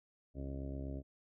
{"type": "harmonic tone", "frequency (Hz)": 68.1, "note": "C#2", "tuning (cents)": -30, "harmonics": [1, 2, 3, 4, 5, 6, 7, 8, 9, 10], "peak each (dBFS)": [-42, -46, -54, -46, -54, -54, -63, -57, -53, -66], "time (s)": [0.34, 1.03], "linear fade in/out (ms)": 50, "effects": []}